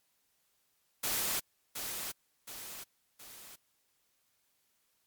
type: noise with echo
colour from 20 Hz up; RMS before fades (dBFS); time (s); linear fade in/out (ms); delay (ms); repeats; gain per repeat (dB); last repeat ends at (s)
white; -33; 1.03-1.4; 10; 720; 3; -6; 3.56
effects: white hiss -75 dBFS RMS until 5.06 s + MP3 96 kbps